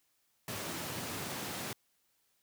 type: high-pass noise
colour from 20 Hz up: pink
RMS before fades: -40 dBFS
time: 0.48-1.73 s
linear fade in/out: 2 ms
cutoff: 100 Hz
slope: 24 dB/octave
effects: white hiss -75 dBFS RMS until 2.42 s